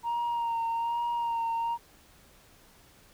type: tone with vibrato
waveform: sine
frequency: 932.3 Hz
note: A#5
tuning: in tune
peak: -25 dBFS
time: 0.03-1.78 s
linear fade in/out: 50 ms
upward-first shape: sine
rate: 1.2 Hz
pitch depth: 28 cents each way
effects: tanh soft clip ceiling -26 dBFS + pink hiss -58 dBFS RMS until 3.13 s